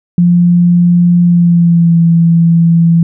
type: tone with pitch glide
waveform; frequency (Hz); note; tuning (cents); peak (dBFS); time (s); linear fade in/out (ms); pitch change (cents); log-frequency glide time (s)
sine; 174.61 to 167.4; F3 to E3; 0 to +27; -4; 0.18-3.03; 2; -73; 1.22-1.99
effects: none